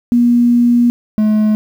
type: tone pair in turn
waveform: sine / triangle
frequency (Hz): 240 / 213.9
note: B3 / A3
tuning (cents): -49 / -49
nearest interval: major second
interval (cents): 200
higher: first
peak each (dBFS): -7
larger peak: neither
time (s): 0.12-0.9 / 1.18-1.55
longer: first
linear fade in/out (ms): 0
effects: 7-bit